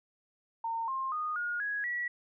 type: tone with pitch steps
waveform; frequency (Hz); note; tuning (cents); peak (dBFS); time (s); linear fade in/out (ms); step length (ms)
sine; 913 / 1060.9 / 1232.9 / 1432.7 / 1664.8 / 1934.6; A#5 / C6 / D#6 / F6 / G#6 / B6; -36 / +24 / -16 / +44 / +4 / -36; -31; 0.64-2.08; 5; 240
effects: none